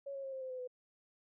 sine tone with pitch steps, 556 / 546.4 / 537.1 / 527.8 / 518.8 / 509.9 / 501.1 Hz, C#5 / C#5 / C5 / C5 / C5 / C5 / B4, +5 / -25 / +45 / +15 / -15 / -45 / +25 cents, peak -40 dBFS, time 0.06-0.676 s, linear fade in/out 10 ms, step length 88 ms, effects none

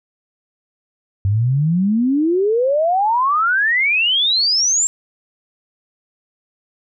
sine exponential sweep, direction up, 95.2 to 7570 Hz, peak -13 dBFS, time 1.25-4.87 s, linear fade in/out 0 ms, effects none

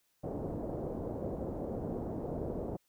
white low-pass noise, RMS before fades -38 dBFS, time 0.23-2.77 s, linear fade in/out 10 ms, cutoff 570 Hz, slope 24 dB/octave, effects white hiss -75 dBFS RMS until 2.88 s

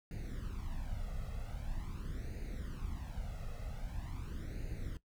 brown noise with flanger, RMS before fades -41 dBFS, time 0.11-4.97 s, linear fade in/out 2 ms, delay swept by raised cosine 0.45 to 1.55 ms, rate 0.44 Hz, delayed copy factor +0.8, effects noise-tail reverb RT60 0.1 s tail -17 dB re dry

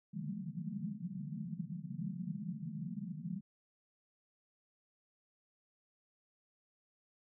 white band-pass noise, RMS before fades -42 dBFS, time 0.13-3.41 s, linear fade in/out 5 ms, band 140 to 220 Hz, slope 96 dB/octave, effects none

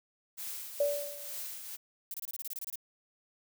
blue noise with tremolo, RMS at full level -39 dBFS, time 0.37-1.77 s, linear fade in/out 20 ms, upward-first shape triangle, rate 2.2 Hz, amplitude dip 55%
sine tone with exponential decay, 576 Hz, D5, 34 cents flat, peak -23 dBFS, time 0.8-1.4 s, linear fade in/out 5 ms, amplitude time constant 130 ms
violet noise bursts, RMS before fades -39 dBFS, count 12, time 2.11-2.757 s, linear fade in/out 2 ms, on 31 ms, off 25 ms
effects none

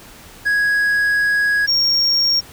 triangle tone pair in turn, 1661.2 / 5555 Hz, G#6 / F8, 0 / -10 cents, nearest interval octave + major sixth, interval 2090 cents, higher second, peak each -12 / -12 dBFS, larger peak neither, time 0.45-1.67 / 1.67-2.41 s, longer first, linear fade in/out 20 ms, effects pink hiss -41 dBFS RMS until 2.52 s

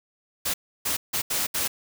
white noise bursts at uneven times, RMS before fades -26 dBFS, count 5, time 0.45-0.54 / 0.85-0.97 / 1.13-1.22 / 1.3-1.47 / 1.54-1.68 s, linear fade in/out 10 ms, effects none

